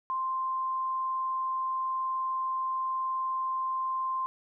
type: tone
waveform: sine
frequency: 1046.5 Hz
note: C6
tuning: in tune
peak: -28 dBFS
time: 0.1-4.26 s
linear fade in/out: 0 ms
effects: none